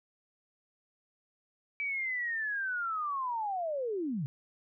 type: linear sweep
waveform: sine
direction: down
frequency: 2308 to 123.47 Hz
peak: -31 dBFS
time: 1.8-4.26 s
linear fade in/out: 0 ms
effects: none